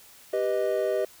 triangle chord, G augmented, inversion none, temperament equal, 392 / 493.9 / 622.3 Hz, G4 / B4 / D#5, 0 / 0 / 0 cents, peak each -26 / -27 / -25 dBFS, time 0.33-1.05 s, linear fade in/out 5 ms, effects white hiss -52 dBFS RMS until 1.2 s

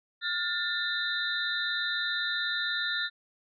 sine tone cluster, 1414 / 1777 / 3664 / 3992 Hz, F6 / A6 / A#7 / B7, +21 / +17 / -31 / +18 cents, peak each -34 / -32 / -34 / -35 dBFS, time 0.21-3.1 s, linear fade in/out 50 ms, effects none

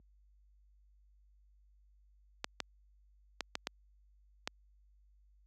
clicks, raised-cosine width 0.2 ms, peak -17 dBFS, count 6, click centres 2.444 / 2.603 / 3.407 / 3.554 / 3.671 / 4.475 s, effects added 50 Hz sine -39 dBFS peak until 5.46 s + high-pass 200 Hz 12 dB/octave

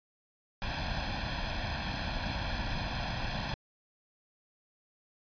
pink noise with comb filter, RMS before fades -34 dBFS, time 0.62-3.54 s, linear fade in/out 0 ms, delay 1.2 ms, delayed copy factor +0.8, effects resampled to 11025 Hz

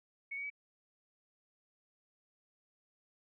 sine tone with pitch steps, 2217 / 2249 / 2282 Hz, C#7 / C#7 / C#7, 0 / +24 / +50 cents, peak -38 dBFS, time 0.31-0.502 s, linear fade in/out 10 ms, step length 64 ms, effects none

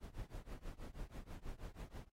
brown noise with tremolo, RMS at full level -45 dBFS, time 0-2.1 s, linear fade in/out 50 ms, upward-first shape triangle, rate 6.2 Hz, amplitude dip 100%, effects noise-tail reverb RT60 0.1 s tail -26 dB re dry + AAC 48 kbps

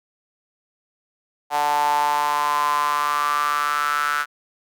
sawtooth tone with high-pass filter sweep, 146.83 Hz, D3, in tune, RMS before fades -21 dBFS, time 1.5-4.26 s, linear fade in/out 50 ms, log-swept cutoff 810 to 1400 Hz, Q 8.2, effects none

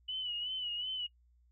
sine tone with vibrato, 2960 Hz, F#7, in tune, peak -35 dBFS, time 0.08-1.07 s, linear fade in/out 10 ms, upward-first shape sine, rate 2.7 Hz, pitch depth 62 cents each way, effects noise-tail reverb RT60 0.1 s tail -20 dB re dry + added 60 Hz sine -64 dBFS peak until 1.51 s

